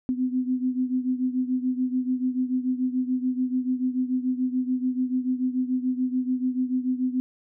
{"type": "beating tone pair", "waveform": "sine", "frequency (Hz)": [252.8, 259.7], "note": ["B3", "C4"], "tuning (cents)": [41, -13], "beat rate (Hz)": 6.9, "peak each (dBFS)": [-24, -28], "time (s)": [0.09, 7.2], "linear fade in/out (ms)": 0, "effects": []}